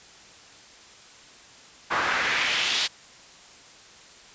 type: noise with band-pass filter sweep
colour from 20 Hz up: pink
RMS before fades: -25 dBFS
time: 1.9-2.88 s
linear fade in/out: 20 ms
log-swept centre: 1200 to 4000 Hz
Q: 1.8
effects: white hiss -49 dBFS RMS until 4.34 s + resampled to 16000 Hz